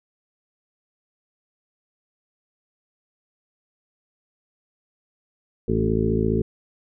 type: harmonic tone with a mistuned harmonic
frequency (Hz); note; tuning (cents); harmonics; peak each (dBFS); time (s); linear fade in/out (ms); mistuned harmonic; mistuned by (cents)
54.7; A1; -9; 1 / 2 / 3 / 4 / 5 / 6 / 7 / 8; -28 / -26 / -28 / -25 / -31 / -31 / -25 / -27; 5.68-6.42; 5; 5; +22
effects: none